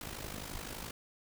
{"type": "noise with amplitude modulation", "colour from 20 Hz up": "pink", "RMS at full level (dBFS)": -40, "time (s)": [0.01, 0.91], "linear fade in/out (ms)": 2, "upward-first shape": "sine", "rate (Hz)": 51.8, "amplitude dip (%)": 70, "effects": []}